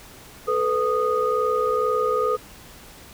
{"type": "tone cluster", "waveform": "sine", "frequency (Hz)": [435.8, 498, 1238], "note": ["A4", "B4", "D#6"], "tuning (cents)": [-17, 14, -9], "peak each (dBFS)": -23, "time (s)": [0.47, 2.37], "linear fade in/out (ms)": 20, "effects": ["tanh soft clip ceiling -9 dBFS", "pink hiss -45 dBFS RMS until 3.13 s"]}